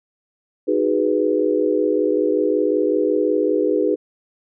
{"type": "chord", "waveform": "sine", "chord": "G# minor seventh", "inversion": "second", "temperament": "equal with one note detuned", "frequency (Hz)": [309.5, 370, 415.3, 493.9], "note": ["D#4", "F#4", "G#4", "B4"], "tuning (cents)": [-9, 0, 0, 0], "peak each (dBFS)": [-21, -23, -20, -21], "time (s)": [0.67, 3.96], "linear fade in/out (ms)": 20, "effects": []}